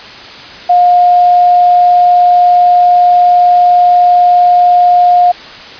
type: tone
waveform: sine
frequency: 712 Hz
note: F5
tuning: 33 cents sharp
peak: -3 dBFS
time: 0.69-5.32 s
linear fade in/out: 10 ms
effects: white hiss -29 dBFS RMS until 5.79 s + resampled to 11025 Hz